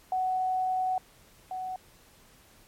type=tone pair in turn; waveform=sine; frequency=745 / 745 Hz; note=F#5 / F#5; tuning=+12 / +12 cents; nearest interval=unison; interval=0 cents; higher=neither; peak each=-25 / -32 dBFS; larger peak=first; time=0.12-0.98 / 1.51-1.76 s; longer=first; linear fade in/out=2 ms; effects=pink hiss -58 dBFS RMS until 2.67 s + MP3 64 kbps